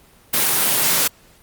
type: high-pass noise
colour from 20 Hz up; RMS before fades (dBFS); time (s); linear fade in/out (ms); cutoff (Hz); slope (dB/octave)
white; -17; 0.33-1.08; 10; 110; 48
effects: pink hiss -51 dBFS RMS until 1.42 s + Opus 32 kbps